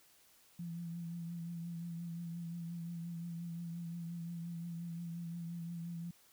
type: tone with vibrato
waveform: sine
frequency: 169.5 Hz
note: E3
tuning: 49 cents sharp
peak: -40 dBFS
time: 0.59-6.11 s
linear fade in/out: 5 ms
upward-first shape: triangle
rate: 5.7 Hz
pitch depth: 40 cents each way
effects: white hiss -66 dBFS RMS until 6.32 s